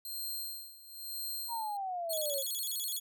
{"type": "tone with tremolo", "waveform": "5% pulse", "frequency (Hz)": 4182, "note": "C8", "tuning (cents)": -2, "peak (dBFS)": -29, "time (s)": [0.05, 1.77], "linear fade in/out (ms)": 2, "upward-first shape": "sine", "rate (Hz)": 1, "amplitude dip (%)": 85}
{"type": "exponential sweep", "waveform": "sine", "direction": "down", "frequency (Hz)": [960, 533], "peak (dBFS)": -34, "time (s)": [1.48, 2.44], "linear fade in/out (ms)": 50}
{"type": "tone with vibrato", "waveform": "5% pulse", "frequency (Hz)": 3807, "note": "A#7", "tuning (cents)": 36, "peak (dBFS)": -27, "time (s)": [2.09, 3], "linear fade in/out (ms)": 20, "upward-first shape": "square", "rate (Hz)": 12, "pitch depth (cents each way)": 210}
{"effects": []}